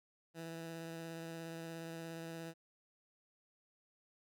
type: tone with vibrato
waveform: 15% pulse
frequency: 164.81 Hz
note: E3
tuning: in tune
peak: -38 dBFS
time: 0.34-2.54 s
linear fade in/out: 50 ms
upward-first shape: sine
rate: 17 Hz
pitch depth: 13 cents each way
effects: none